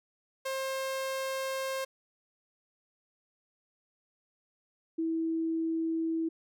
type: tone pair in turn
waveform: sawtooth / sine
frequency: 532 / 325.8 Hz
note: C5 / E4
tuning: +29 / -20 cents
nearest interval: minor sixth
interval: 849 cents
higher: first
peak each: -28 dBFS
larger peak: neither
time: 0.45-1.85 / 4.98-6.29 s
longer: first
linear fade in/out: 10 ms
effects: none